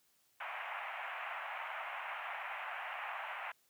pink band-pass noise, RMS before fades -43 dBFS, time 0.4-3.52 s, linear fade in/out 5 ms, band 680 to 2700 Hz, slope 48 dB/octave, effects white hiss -73 dBFS RMS until 3.69 s + high-pass 60 Hz 12 dB/octave

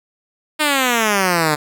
5% pulse exponential sweep, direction down, 311.1 to 146.8 Hz, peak -3 dBFS, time 0.59-1.56 s, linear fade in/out 20 ms, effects none

